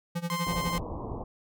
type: tone with tremolo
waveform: square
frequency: 171.3 Hz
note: F3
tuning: 33 cents flat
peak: -28 dBFS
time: 0.15-0.8 s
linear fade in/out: 10 ms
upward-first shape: sine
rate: 12 Hz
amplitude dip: 90%
type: tone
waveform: sawtooth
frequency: 1046.5 Hz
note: C6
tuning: in tune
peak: -27 dBFS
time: 0.3-0.78 s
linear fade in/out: 0 ms
type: low-pass noise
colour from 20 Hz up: pink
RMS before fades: -36 dBFS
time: 0.46-1.24 s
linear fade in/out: 5 ms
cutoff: 1100 Hz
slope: 96 dB/octave
effects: none